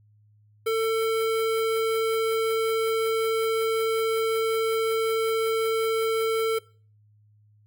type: tone with notch filter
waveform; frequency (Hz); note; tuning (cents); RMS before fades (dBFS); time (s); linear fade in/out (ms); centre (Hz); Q
square; 447.3; A4; +28; -24; 0.66-6.59; 10; 6200; 1.5
effects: noise-tail reverb RT60 0.4 s tail -21 dB re dry + added 105 Hz sine -56 dBFS peak until 7.66 s